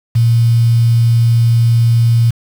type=tone with quantisation; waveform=sine; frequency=116.54 Hz; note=A#2; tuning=in tune; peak=-7 dBFS; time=0.15-2.31 s; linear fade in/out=10 ms; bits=5; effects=none